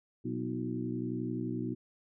harmonic tone with a mistuned harmonic, 61.4 Hz, B1, 9 cents flat, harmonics 2 / 3 / 4 / 5 / 6, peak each -39 / -41 / -37 / -38 / -42 dBFS, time 0.24-1.75 s, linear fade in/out 20 ms, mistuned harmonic 5, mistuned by +57 cents, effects none

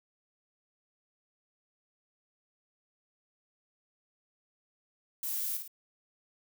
violet noise with echo, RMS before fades -35 dBFS, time 5.23-5.57 s, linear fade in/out 2 ms, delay 54 ms, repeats 2, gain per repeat -6 dB, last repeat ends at 5.678 s, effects none

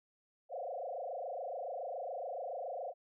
sine tone with frequency modulation, 620 Hz, D#5, 6 cents flat, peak -38 dBFS, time 0.49-2.94 s, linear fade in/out 50 ms, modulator 27.1 Hz, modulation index 4.2, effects none

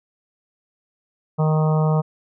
harmonic tone, 155.56 Hz, D#3, in tune, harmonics 1 / 3 / 4 / 5 / 6 / 7 / 8, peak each -16 / -26 / -28 / -30 / -32 / -33 / -34 dBFS, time 1.38-2.02 s, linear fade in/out 20 ms, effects none

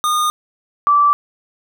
square / sine tone pair in turn, 1223 / 1162.7 Hz, D#6 / D6, -30 / -18 cents, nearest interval minor second, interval 88 cents, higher first, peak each -15 / -9 dBFS, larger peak second, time 0.04-0.3 / 0.87-1.13 s, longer neither, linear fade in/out 0 ms, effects none

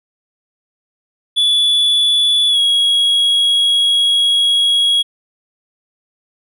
triangle tone with pitch glide, 3441 to 3316 Hz, A7 to G#7, -39 to -3 cents, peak -9 dBFS, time 1.36-5.03 s, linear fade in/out 20 ms, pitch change -64 cents, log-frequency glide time 2.49-2.58 s, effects none

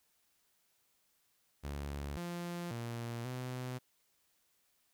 sawtooth tone with pitch steps, 71.3 / 173.6 / 117.6 / 126.5 Hz, C#2 / F3 / A#2 / B2, +49 / -10 / +16 / +42 cents, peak -35 dBFS, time 1.63-3.79 s, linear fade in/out 20 ms, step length 540 ms, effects white hiss -75 dBFS RMS until 4.93 s

